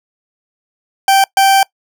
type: tone bursts at uneven times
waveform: 40% pulse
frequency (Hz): 780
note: G5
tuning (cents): -9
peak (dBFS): -6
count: 2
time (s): 1.08-1.24 / 1.37-1.63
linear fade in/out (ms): 2
effects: noise-tail reverb RT60 0.1 s tail -23 dB re dry